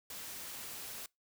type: noise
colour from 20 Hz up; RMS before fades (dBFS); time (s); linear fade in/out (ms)
white; -45; 0.1-1.06; 2
effects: noise-tail reverb RT60 0.2 s tail -25 dB re dry